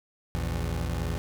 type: tone pair together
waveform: 25% pulse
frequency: 58.53 / 82.41 Hz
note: A#1 / E2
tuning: +8 / 0 cents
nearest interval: tritone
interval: 592 cents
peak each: -27 dBFS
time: 0.35-1.18 s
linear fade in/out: 0 ms
effects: none